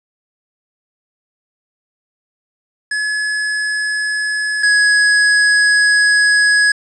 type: tone pair in turn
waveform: square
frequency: 1700 / 1673.7 Hz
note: G#6 / G#6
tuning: +40 / +13 cents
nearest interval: unison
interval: 27 cents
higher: first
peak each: -17 / -10 dBFS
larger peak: second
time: 2.91-4.63 / 4.63-6.72 s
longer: second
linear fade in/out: 5 ms
effects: resampled to 24000 Hz + 7-bit